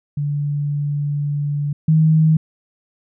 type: tone pair in turn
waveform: sine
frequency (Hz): 145.2 / 157.65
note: D3 / D#3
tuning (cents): -19 / +23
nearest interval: minor second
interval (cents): 142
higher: second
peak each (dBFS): -18 / -10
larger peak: second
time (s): 0.17-1.73 / 1.88-2.37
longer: first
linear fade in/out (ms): 5
effects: none